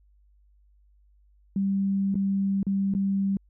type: tone with dropouts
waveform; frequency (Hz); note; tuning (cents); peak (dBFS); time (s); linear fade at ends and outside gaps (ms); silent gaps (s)
sine; 196; G3; 0; -22; 1.56-3.37; 2; 2.144-2.154 / 2.63-2.667 / 2.939-2.949
effects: added 50 Hz sine -57 dBFS peak until 3.49 s